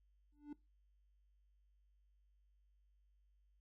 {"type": "tone with exponential growth", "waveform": "triangle", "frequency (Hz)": 293.7, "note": "D4", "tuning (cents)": 0, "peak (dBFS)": -40, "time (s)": [0.32, 0.53], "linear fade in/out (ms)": 5, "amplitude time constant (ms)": 45, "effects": ["noise-tail reverb RT60 0.2 s tail -19 dB re dry", "added 50 Hz sine -70 dBFS peak until 3.6 s"]}